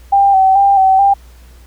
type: tone with vibrato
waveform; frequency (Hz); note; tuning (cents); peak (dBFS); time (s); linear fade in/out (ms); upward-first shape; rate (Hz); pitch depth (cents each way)
sine; 779; G5; -11; -6; 0.12-1.14; 10; square; 2.3; 34
effects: added 60 Hz sine -37 dBFS peak until 1.66 s + pink hiss -48 dBFS RMS until 1.66 s